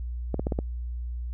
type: clicks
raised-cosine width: 2 ms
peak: -14 dBFS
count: 5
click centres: 0.343 / 0.395 / 0.469 / 0.522 / 0.589 s
effects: added 60 Hz sine -30 dBFS peak until 1.33 s